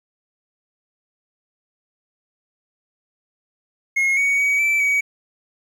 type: tone with pitch steps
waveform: triangle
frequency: 2159 / 2238 / 2262 / 2325 / 2264 Hz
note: C#7 / C#7 / C#7 / D7 / C#7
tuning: -46 / +16 / +34 / -18 / +36 cents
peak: -14 dBFS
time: 3.96-5.01 s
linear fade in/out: 10 ms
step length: 210 ms
effects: 9-bit